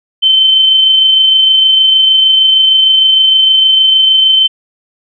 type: tone with amplitude modulation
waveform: sine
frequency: 3083 Hz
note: G7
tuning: 29 cents flat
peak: -3 dBFS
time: 0.22-4.48 s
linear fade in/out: 20 ms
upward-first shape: sine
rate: 26.5 Hz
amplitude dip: 30%
effects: none